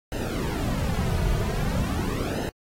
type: noise with flanger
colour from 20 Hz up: brown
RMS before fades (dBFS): -26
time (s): 0.12-2.49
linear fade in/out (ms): 0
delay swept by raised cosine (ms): 0.87 to 3.77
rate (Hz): 0.43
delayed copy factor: -0.8
effects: AAC 48 kbps